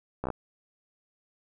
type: slowing click train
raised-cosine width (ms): 1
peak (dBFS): -17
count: 5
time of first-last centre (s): 0.24-0.303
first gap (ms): 15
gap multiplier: 1.03
effects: none